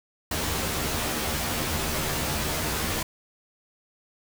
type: noise with comb filter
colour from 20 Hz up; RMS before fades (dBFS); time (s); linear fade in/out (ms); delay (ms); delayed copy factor
pink; -28; 0.31-3.03; 5; 13; +0.9
effects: none